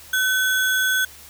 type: tone with sample-and-hold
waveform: sine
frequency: 1518 Hz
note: F#6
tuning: 44 cents sharp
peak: -17 dBFS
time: 0.13-1.05 s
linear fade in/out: 5 ms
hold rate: 4900 Hz
effects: added 74 Hz sine -52 dBFS peak until 1.29 s + white hiss -44 dBFS RMS until 1.29 s